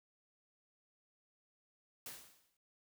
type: noise with exponential decay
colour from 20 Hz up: white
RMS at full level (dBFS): -45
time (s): 2.06-2.57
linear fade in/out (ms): 2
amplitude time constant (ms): 110
effects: none